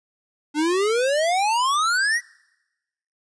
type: exponential sweep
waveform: square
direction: up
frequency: 290.5 to 1978 Hz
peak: -19 dBFS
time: 0.54-2.21 s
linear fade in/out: 50 ms
effects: noise-tail reverb RT60 1.0 s tail -25 dB re dry + resampled to 22050 Hz